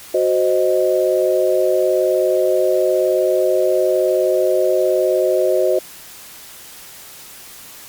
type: chord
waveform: sine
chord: C diminished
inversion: second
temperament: equal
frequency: 370 / 523.3 / 622.3 Hz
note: Gb4 / C5 / Eb5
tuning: 0 / 0 / 0 cents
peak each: -17 dBFS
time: 0.14-5.79 s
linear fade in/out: 5 ms
effects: white hiss -38 dBFS RMS until 7.88 s + MP3 96 kbps